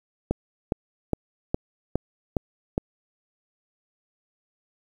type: click train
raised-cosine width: 2 ms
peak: -9 dBFS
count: 7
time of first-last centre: 0.31-2.779 s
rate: 2.43 Hz
effects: 8-bit